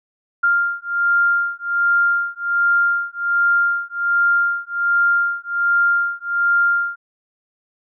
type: beating tone pair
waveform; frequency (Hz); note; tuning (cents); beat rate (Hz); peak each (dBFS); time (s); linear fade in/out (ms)
sine; 1396.9 / 1398.2; F6 / F6; 0 / +2; 1.3; -18; 0.43-6.96; 10
effects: none